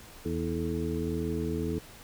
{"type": "harmonic tone with a mistuned harmonic", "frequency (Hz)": 81.7, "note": "E2", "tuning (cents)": -15, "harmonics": [1, 2, 3, 4, 5], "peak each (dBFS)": [-35, -35, -35, -35, -35], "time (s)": [0.25, 1.79], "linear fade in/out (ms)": 5, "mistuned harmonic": 5, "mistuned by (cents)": 100, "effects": ["pink hiss -50 dBFS RMS until 2.03 s"]}